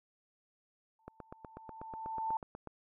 sine tone with exponential growth, 889 Hz, A5, 18 cents sharp, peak -30 dBFS, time 0.99-2.37 s, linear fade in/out 2 ms, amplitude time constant 300 ms
click train, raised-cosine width 1 ms, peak -30 dBFS, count 14, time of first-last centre 1.08-2.673 s, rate 8.16 Hz
effects none

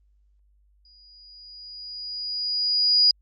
sine tone with exponential growth, 4898 Hz, D#8, 28 cents flat, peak -13 dBFS, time 0.85-3.11 s, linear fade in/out 2 ms, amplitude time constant 490 ms, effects added 50 Hz sine -58 dBFS peak until 3.21 s + Opus 32 kbps

